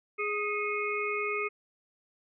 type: harmonic tone with a mistuned harmonic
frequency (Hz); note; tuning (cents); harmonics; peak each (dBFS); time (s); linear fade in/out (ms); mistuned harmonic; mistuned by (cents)
415.7; G#4; +2; 1 / 3 / 5 / 6; -33 / -35 / -34 / -36; 0.18-1.49; 20; 5; +70
effects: none